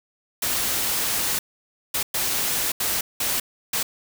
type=noise bursts at uneven times; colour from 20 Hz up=white; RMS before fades=-24 dBFS; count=6; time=0.42-1.39 / 1.94-2.03 / 2.14-2.72 / 2.8-3.01 / 3.2-3.4 / 3.73-3.83 s; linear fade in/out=5 ms; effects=none